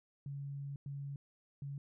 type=tone bursts at uneven times; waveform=sine; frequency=140.3 Hz; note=C#3; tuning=21 cents sharp; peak=-40 dBFS; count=3; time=0.26-0.76 / 0.86-1.16 / 1.62-1.78 s; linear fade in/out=2 ms; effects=none